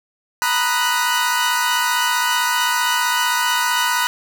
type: chord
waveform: sawtooth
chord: B major seventh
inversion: third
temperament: equal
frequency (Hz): 932.3 / 987.8 / 1244.5 / 1480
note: A#5 / B5 / D#6 / F#6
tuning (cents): 0 / 0 / 0 / 0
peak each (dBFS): -20 / -17 / -22 / -17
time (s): 0.42-4.07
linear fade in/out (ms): 0
effects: none